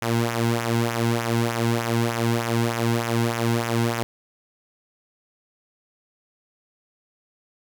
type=tone with flanger; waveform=sawtooth; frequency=116.54 Hz; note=A#2; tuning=in tune; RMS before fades=-23 dBFS; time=0.02-4.03 s; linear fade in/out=0 ms; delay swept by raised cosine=0.22 to 1.72 ms; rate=3.3 Hz; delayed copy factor=-0.7; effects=none